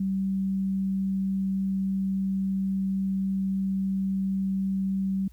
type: tone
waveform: sine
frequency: 192.6 Hz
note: G3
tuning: 30 cents flat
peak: -24 dBFS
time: 0-5.28 s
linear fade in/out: 5 ms
effects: added 60 Hz sine -48 dBFS peak until 5.32 s + white hiss -66 dBFS RMS until 5.32 s